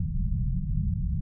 pink low-pass noise, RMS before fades -27 dBFS, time 0-1.21 s, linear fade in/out 5 ms, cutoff 200 Hz, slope 96 dB/octave, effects none

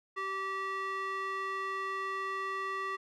square tone with band-pass filter, 386.8 Hz, G4, 23 cents flat, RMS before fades -36 dBFS, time 0.16-2.97 s, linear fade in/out 20 ms, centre 1500 Hz, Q 4.5, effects none

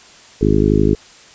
harmonic tone, 51.8 Hz, G#1, 4 cents flat, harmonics 1 / 2 / 3 / 4 / 5 / 6 / 7 / 8, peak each -19 / -19 / -19 / -19 / -19 / -19 / -19 / -19 dBFS, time 0.41-0.95 s, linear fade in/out 5 ms, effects white hiss -43 dBFS RMS until 1.34 s + resampled to 16000 Hz

